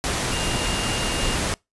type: tone in noise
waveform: sine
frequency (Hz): 2816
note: F7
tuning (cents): +14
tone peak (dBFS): -30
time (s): 0.32-1.35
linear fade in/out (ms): 0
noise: pink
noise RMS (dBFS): -24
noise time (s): 0.04-1.54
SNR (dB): -9
effects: noise-tail reverb RT60 0.2 s tail -25 dB re dry + resampled to 24000 Hz